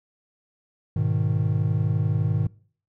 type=chord; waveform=triangle; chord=G# minor; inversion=none; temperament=equal with one note detuned; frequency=103.83 / 123.83 / 155.56 Hz; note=G#2 / B2 / D#3; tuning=0 / +5 / 0 cents; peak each=-22 / -24 / -23 dBFS; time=0.96-2.47 s; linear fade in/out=5 ms; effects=noise-tail reverb RT60 0.5 s tail -24 dB re dry